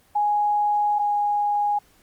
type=tone pair in turn; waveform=sine; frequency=830.6 / 825.3 Hz; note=G#5 / G#5; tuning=0 / -11 cents; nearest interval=unison; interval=11 cents; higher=first; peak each=-18 / -19 dBFS; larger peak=first; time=0.15-0.99 / 0.99-1.79 s; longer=first; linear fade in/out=10 ms; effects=pink hiss -58 dBFS RMS until 2.02 s + Opus 24 kbps